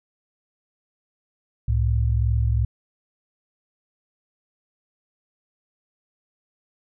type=tone pair together; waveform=sine; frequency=66.97 / 109.5 Hz; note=C2 / A2; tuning=+41 / -8 cents; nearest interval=major sixth; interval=851 cents; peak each=-20 / -21 dBFS; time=1.68-2.65 s; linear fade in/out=5 ms; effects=none